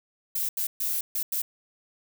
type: noise bursts at uneven times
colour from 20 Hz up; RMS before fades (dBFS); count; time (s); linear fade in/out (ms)
violet; -28; 5; 0.35-0.49 / 0.57-0.67 / 0.8-1.01 / 1.15-1.23 / 1.32-1.42; 5
effects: none